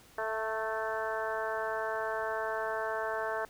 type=harmonic tone with a mistuned harmonic; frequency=220 Hz; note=A3; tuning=in tune; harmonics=2 / 3 / 4 / 5 / 6 / 7 / 8; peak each=-38 / -36 / -39 / -40 / -43 / -39 / -43 dBFS; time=0.18-3.45 s; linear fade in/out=2 ms; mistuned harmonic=4; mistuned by=+18 cents; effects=pink hiss -58 dBFS RMS until 3.49 s